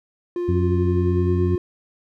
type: tone with pitch glide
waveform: triangle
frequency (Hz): 351.4 to 355.9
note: F4 to F4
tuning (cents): +11 to +33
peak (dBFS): -20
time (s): 0.36-1.58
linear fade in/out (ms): 2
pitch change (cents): +22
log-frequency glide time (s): 0.76-1.3
type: harmonic tone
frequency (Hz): 91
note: F#2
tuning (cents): -28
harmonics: 1 / 2 / 3 / 4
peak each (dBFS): -19 / -25 / -29 / -31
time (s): 0.48-1.56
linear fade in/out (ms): 10
effects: none